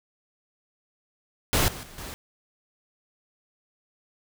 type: noise with level steps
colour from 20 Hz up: pink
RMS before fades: -22 / -38 / -46 / -38 dBFS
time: 1.53-2.14 s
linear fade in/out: 0 ms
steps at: 1.68 / 1.83 / 1.98 s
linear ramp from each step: 2 ms
effects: none